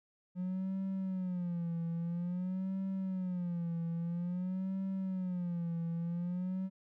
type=tone with vibrato; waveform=triangle; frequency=179.3 Hz; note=F3; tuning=46 cents sharp; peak=-31 dBFS; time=0.35-6.7 s; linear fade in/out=50 ms; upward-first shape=sine; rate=0.5 Hz; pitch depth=120 cents each way; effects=tanh soft clip ceiling -27 dBFS